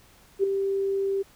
sine tone with ADSR envelope, 392 Hz, G4, in tune, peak -16 dBFS, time 0.39-1.23 s, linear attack 46 ms, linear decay 6 ms, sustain -7 dB, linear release 17 ms, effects pink hiss -56 dBFS RMS until 1.35 s

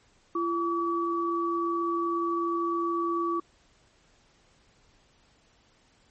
sine tone pair together, 340 / 1143.6 Hz, F4 / D6, -46 / -46 cents, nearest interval octave + major sixth, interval 2100 cents, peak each -28 dBFS, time 0.35-3.4 s, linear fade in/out 5 ms, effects pink hiss -63 dBFS RMS until 6.1 s + MP3 32 kbps

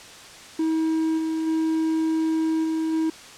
triangle tone with level steps, 320 Hz, D#4, 49 cents sharp, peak -18 / -21 / -18 / -20 / -18 dBFS, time 0.59-3.1 s, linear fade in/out 5 ms, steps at 1.17 / 1.46 / 2.63 / 2.92 s, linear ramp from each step 20 ms, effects white hiss -43 dBFS RMS until 3.37 s + low-pass 7000 Hz 12 dB/octave

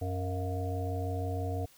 harmonic tone with a mistuned harmonic, 92.5 Hz, F#2, in tune, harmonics 1 / 3 / 5 / 7 / 8, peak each -32 / -41 / -40 / -43 / -41 dBFS, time 0.01-1.66 s, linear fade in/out 10 ms, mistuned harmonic 8, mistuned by -63 cents, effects white hiss -60 dBFS RMS until 1.77 s

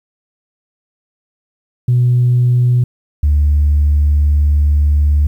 sine tone pair in turn, 123.1 / 73.43 Hz, B2 / D2, -5 / 0 cents, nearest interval major sixth, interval 895 cents, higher first, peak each -7 dBFS, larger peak neither, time 1.88-2.84 / 3.23-5.27 s, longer second, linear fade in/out 5 ms, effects tanh soft clip ceiling -5 dBFS + 8-bit

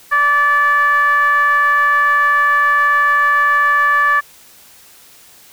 triangle ring-modulated tone, 289.3 Hz, D4, 26 cents flat, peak -5 dBFS, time 0.11-4.21 s, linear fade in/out 20 ms, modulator 1450 Hz, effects white hiss -44 dBFS RMS until 5.52 s

